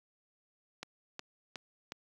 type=click train; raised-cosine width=0.2 ms; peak=-23 dBFS; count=4; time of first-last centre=0.83-1.921 s; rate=2.75 Hz; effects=high-pass 100 Hz 12 dB/octave + 10-bit